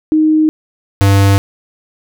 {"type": "tone pair in turn", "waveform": ["sine", "square"], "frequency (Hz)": [311.1, 98.81], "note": ["D#4", "G2"], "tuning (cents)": [0, 14], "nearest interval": "octave + minor sixth", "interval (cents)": 1986, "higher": "first", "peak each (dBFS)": -7, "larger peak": "neither", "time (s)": [[0.12, 0.49], [1.01, 1.38]], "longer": "neither", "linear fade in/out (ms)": 0, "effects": []}